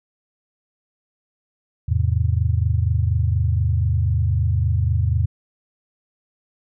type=chord; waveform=sine; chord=E augmented; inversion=none; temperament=equal with one note detuned; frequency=82.41 / 106.5 / 130.81 Hz; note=E2 / G#2 / B#2; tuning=0 / +44 / 0 cents; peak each=-19 / -20 / -24 dBFS; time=1.88-5.26 s; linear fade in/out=10 ms; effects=none